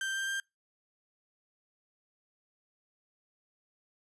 35% pulse tone with pitch steps, 1568 / 1577.1 / 1586.2 Hz, G6 / G6 / G6, 0 / +10 / +20 cents, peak -30 dBFS, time 0.01-0.4 s, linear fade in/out 2 ms, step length 130 ms, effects noise-tail reverb RT60 0.2 s tail -26 dB re dry + resampled to 24000 Hz

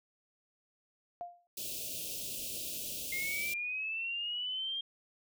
sine tone with exponential decay, 700 Hz, F5, 4 cents sharp, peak -35 dBFS, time 1.21-1.47 s, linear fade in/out 0 ms, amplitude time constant 55 ms
white band-stop noise, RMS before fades -40 dBFS, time 1.57-3.54 s, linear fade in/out 5 ms, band 660 to 2500 Hz, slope 96 dB/octave
sine linear sweep, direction up, 2108 to 3218 Hz, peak -34 dBFS, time 3.12-4.81 s, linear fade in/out 5 ms
effects none

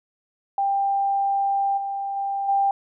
sine tone with level steps, 792 Hz, G5, 18 cents sharp, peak -19 / -25 / -23 / -17 dBFS, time 0.58-2.71 s, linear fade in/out 2 ms, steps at 1.77 / 2.16 / 2.48 s, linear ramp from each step 10 ms, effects none

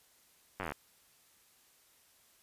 slowing click train, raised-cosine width 0.5 ms, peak -22 dBFS, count 11, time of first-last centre 0.6-0.72 s, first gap 10 ms, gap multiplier 1.04, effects white hiss -66 dBFS RMS until 2.42 s + resampled to 32000 Hz

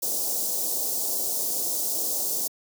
white band-stop noise, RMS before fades -27 dBFS, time 0.02-2.48 s, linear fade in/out 10 ms, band 700 to 5200 Hz, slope 24 dB/octave, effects high-pass 300 Hz 12 dB/octave

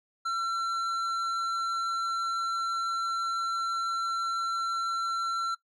triangle tone with tanh clipping, 1353 Hz, E6, 45 cents sharp, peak -29 dBFS, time 0.25-5.55 s, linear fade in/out 10 ms, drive 13 dB, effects noise-tail reverb RT60 0.1 s tail -17 dB re dry

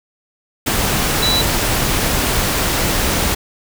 sine tone in noise, 3951 Hz, B7, in tune, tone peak -15 dBFS, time 1.22-1.42 s, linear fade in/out 10 ms, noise pink, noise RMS -17 dBFS, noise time 0.66-3.35 s, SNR -1 dB, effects none

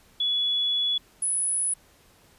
sine tone pair in turn, 3400 / 10139 Hz, G#7 / D#9, +40 / +32 cents, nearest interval octave + perfect fifth, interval 1892 cents, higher second, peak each -22 / -23 dBFS, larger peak first, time 0.2-0.98 / 1.22-1.74 s, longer first, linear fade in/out 5 ms, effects pink hiss -58 dBFS RMS until 2.38 s + resampled to 32000 Hz

